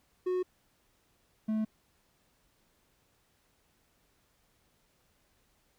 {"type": "tone pair in turn", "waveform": "triangle", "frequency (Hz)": [365.7, 217.4], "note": ["F#4", "A3"], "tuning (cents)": [-20, -21], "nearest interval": "major sixth", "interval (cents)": 901, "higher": "first", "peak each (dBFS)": -26, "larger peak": "neither", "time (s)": [[0.26, 0.43], [1.48, 1.65]], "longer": "neither", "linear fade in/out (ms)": 10, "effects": ["pink hiss -71 dBFS RMS until 5.78 s"]}